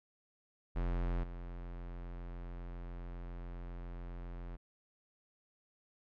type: tone with level steps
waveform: square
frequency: 43.65 Hz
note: F1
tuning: in tune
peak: -33 / -43 dBFS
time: 0.75-4.57 s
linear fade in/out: 20 ms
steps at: 1.23 s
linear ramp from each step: 5 ms
effects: low-pass 2000 Hz 12 dB/octave